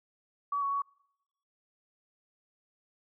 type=tone with pitch steps; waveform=sine; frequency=1139 / 1115 / 1123 Hz; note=C#6 / C#6 / C#6; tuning=+47 / +10 / +22 cents; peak=-28 dBFS; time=0.52-0.82 s; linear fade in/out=5 ms; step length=100 ms; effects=noise-tail reverb RT60 0.8 s tail -25 dB re dry